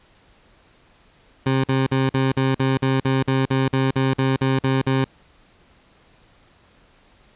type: tone bursts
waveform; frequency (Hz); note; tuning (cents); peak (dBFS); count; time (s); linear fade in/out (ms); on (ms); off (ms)
20% pulse; 133.1; C3; +30; -12; 16; 1.46-5.045; 5; 180; 47
effects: pink hiss -55 dBFS RMS until 7.35 s + resampled to 8000 Hz